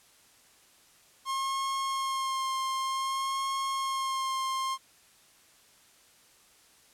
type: tone with vibrato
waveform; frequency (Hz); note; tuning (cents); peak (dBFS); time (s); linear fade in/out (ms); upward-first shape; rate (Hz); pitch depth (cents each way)
45% pulse; 1070; C6; +38; -29; 1.25-4.78; 50; sine; 0.54; 18
effects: white hiss -60 dBFS RMS until 6.93 s + low-pass 11000 Hz 12 dB/octave